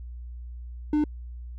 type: tone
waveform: triangle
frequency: 300 Hz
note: D4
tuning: 37 cents sharp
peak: -18 dBFS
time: 0.93-1.04 s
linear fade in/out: 2 ms
effects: added 60 Hz sine -36 dBFS peak until 1.58 s